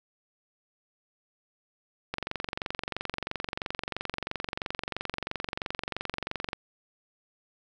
click train, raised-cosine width 0.3 ms, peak -15 dBFS, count 102, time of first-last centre 2.14-6.531 s, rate 23 Hz, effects none

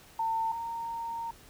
sine tone pair in turn, 900 / 922.6 Hz, A5 / A#5, +39 / -18 cents, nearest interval unison, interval 43 cents, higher second, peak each -27 / -33 dBFS, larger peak first, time 0.19-0.52 / 0.52-1.31 s, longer second, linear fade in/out 5 ms, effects pink hiss -55 dBFS RMS until 1.49 s

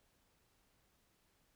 silence, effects pink hiss -75 dBFS RMS until 1.55 s

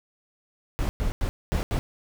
brown noise bursts at uneven times, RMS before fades -25 dBFS, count 5, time 0.79-0.89 / 1-1.12 / 1.21-1.29 / 1.52-1.63 / 1.71-1.79 s, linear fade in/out 0 ms, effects none

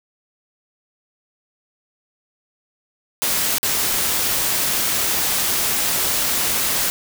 white noise with dropouts, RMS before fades -20 dBFS, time 3.22-6.9 s, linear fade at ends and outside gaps 0 ms, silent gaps 3.583-3.63 s, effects none

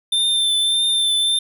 square tone with vibrato, 3567 Hz, A7, 23 cents sharp, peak -16 dBFS, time 0.12-1.39 s, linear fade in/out 5 ms, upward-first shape triangle, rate 1.7 Hz, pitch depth 27 cents each way, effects none

